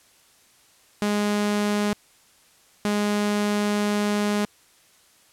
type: tone bursts at uneven times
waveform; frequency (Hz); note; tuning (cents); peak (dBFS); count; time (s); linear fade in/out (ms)
sawtooth; 207.1; G#3; -5; -17; 2; 1.02-1.93 / 2.85-4.45; 0
effects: white hiss -57 dBFS RMS until 5.32 s + low-pass 11000 Hz 12 dB/octave